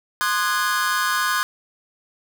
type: chord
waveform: 45% pulse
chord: Ab dominant seventh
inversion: first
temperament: equal with one note detuned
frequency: 1046.5 / 1223.1 / 1480 / 1661.2 Hz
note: C6 / Eb6 / Gb6 / Ab6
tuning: 0 / -30 / 0 / 0 cents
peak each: -25 dBFS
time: 0.21-1.43 s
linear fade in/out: 0 ms
effects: none